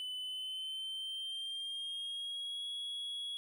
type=tone with pitch glide; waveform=triangle; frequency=3010 to 3340 Hz; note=F#7 to G#7; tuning=+29 to +9 cents; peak=-37 dBFS; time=0-3.37 s; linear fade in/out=0 ms; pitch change=+180 cents; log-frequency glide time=0.18-2.67 s; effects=none